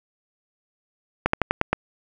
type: slowing click train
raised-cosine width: 0.5 ms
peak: -3 dBFS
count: 6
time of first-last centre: 1.26-1.73 s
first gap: 74 ms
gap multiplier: 1.12
effects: none